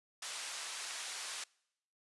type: band-pass noise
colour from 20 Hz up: white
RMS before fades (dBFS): -43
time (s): 0.22-1.44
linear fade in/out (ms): 5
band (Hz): 810 to 8000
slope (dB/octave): 12
effects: noise-tail reverb RT60 0.8 s tail -26 dB re dry + resampled to 24000 Hz